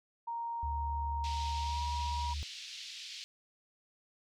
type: tone with pitch glide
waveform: sine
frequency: 932.3 to 956.9 Hz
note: A#5 to A#5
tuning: 0 to +45 cents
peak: -35 dBFS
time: 0.27-2.34 s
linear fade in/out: 10 ms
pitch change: +45 cents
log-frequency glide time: 1.58-1.83 s
type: tone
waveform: sine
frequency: 73.42 Hz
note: D2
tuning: in tune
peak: -35 dBFS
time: 0.63-2.43 s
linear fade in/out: 0 ms
type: band-pass noise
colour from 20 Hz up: white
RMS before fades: -46 dBFS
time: 1.24-3.24 s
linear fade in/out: 0 ms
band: 2600 to 5000 Hz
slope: 24 dB/octave
effects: none